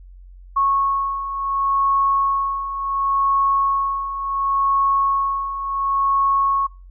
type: beating tone pair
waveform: sine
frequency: 1100 / 1100.7 Hz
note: C#6 / C#6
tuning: -14 / -13 cents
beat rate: 0.7 Hz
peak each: -24 / -18 dBFS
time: 0.56-6.67 s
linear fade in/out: 10 ms
effects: noise-tail reverb RT60 0.3 s tail -23 dB re dry + added 45 Hz sine -39 dBFS peak until 6.9 s